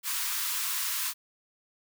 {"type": "high-pass noise", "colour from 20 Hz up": "white", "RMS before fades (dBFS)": -31, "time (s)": [0.03, 1.14], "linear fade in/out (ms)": 50, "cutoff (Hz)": 930, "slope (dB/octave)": 96, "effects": []}